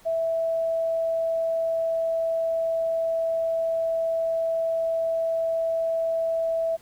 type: tone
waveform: sine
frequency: 657 Hz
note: E5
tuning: 6 cents flat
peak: -22 dBFS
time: 0.05-6.77 s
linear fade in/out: 20 ms
effects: pink hiss -55 dBFS RMS until 6.81 s